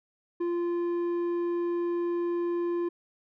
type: tone with low-pass filter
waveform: square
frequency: 346 Hz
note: F4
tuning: 16 cents flat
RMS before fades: -29 dBFS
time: 0.4-2.89 s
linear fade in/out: 10 ms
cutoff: 880 Hz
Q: 0.57
effects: none